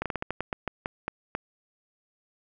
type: slowing click train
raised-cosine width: 0.5 ms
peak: -14 dBFS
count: 12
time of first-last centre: 0.02-1.351 s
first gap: 37 ms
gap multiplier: 1.22
effects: none